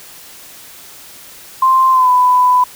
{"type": "tone with pitch glide", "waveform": "sine", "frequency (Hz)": [1046.5, 998.1], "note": ["C6", "B5"], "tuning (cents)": [0, 18], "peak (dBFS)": -7, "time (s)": [1.62, 2.64], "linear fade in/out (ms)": 5, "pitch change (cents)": -82, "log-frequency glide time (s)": [1.91, 2.1], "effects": ["white hiss -37 dBFS RMS until 2.75 s"]}